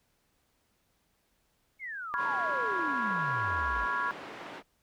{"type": "exponential sweep", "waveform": "sine", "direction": "down", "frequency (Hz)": [2235, 47.53], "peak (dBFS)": -36, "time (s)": [1.79, 3.87], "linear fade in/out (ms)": 50}
{"type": "chord", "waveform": "sine", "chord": "C# dominant seventh", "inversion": "third", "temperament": "equal", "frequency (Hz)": [987.8, 1108.7, 1396.9, 1661.2], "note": ["B5", "C#6", "E#6", "G#6"], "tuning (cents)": [0, 0, 0, 0], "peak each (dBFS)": -34, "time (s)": [2.14, 4.11], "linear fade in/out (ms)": 0}
{"type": "band-pass noise", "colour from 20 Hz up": "pink", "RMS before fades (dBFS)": -44, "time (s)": [2.16, 4.63], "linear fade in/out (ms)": 50, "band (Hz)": [310, 2300], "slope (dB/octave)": 12}
{"effects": ["pink hiss -73 dBFS RMS until 4.82 s"]}